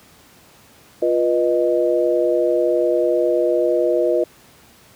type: tone cluster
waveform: sine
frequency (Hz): 350.2 / 488.5 / 620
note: F4 / B4 / D#5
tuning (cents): +5 / -19 / -6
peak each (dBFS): -19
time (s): 1.02-4.24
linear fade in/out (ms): 5
effects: pink hiss -49 dBFS RMS until 4.95 s + high-pass 80 Hz 12 dB/octave